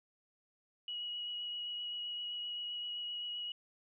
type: tone with vibrato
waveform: sine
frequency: 2912 Hz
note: F#7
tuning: 28 cents flat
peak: -38 dBFS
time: 0.88-3.52 s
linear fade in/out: 2 ms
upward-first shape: sine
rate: 7.7 Hz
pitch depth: 10 cents each way
effects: none